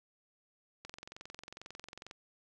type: click train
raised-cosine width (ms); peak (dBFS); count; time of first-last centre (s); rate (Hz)
0.2; -29; 29; 0.85-2.111; 22.2
effects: none